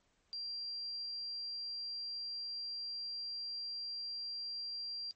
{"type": "tone", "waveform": "sine", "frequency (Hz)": 4740, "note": "D8", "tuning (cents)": 15, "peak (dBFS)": -39, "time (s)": [0.33, 5.11], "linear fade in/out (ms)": 0, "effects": ["pink hiss -75 dBFS RMS until 5.15 s", "MP3 32 kbps"]}